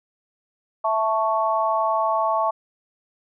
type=chord; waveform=sine; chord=A major; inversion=second; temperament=equal; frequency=659.3 / 880 / 1108.7 Hz; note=E5 / A5 / C#6; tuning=0 / 0 / 0 cents; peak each=-23 dBFS; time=0.84-2.51 s; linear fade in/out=10 ms; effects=none